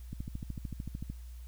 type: click train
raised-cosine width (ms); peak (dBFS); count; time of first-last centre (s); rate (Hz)
5; -26; 14; 0.13-1.1; 13.4
effects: added 60 Hz sine -43 dBFS peak until 1.47 s + white hiss -63 dBFS RMS until 1.47 s